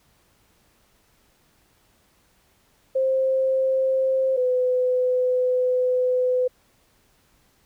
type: tone pair in turn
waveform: sine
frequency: 527 / 504 Hz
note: C5 / B4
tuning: +12 / +35 cents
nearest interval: minor second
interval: 77 cents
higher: first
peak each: -18 dBFS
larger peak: neither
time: 2.95-4.37 / 4.37-6.48 s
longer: second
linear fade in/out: 10 ms
effects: pink hiss -62 dBFS RMS until 7.65 s